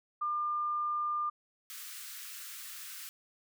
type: tone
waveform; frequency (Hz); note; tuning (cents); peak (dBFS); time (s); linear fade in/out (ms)
sine; 1200; D6; +37; -30; 0.21-1.3; 10
type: high-pass noise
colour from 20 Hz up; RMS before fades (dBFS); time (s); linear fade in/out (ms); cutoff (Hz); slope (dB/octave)
white; -45; 1.7-3.09; 0; 1200; 48
effects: none